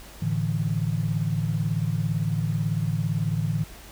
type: chord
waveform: sine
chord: A suspended fourth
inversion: none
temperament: equal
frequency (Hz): 110 / 146.83 / 164.81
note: A2 / D3 / E3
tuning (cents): 0 / 0 / 0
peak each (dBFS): -27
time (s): 0.22-3.64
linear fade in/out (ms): 5
effects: added 50 Hz sine -46 dBFS peak until 3.91 s + pink hiss -46 dBFS RMS until 3.91 s